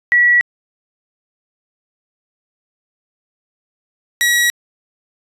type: tone pair in turn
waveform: sine / sawtooth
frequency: 1936 / 1918.2 Hz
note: B6 / A#6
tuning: -35 / +49 cents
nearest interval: unison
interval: 16 cents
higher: first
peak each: -8 dBFS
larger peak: neither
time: 0.12-0.41 / 4.21-4.5 s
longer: neither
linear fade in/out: 0 ms
effects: resampled to 32000 Hz